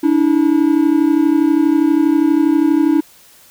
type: tone pair together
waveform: triangle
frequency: 290 / 322.4 Hz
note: D4 / E4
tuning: -22 / -38 cents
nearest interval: major second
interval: 184 cents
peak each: -11 dBFS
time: 0.03-3.01 s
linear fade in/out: 10 ms
effects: white hiss -46 dBFS RMS until 3.5 s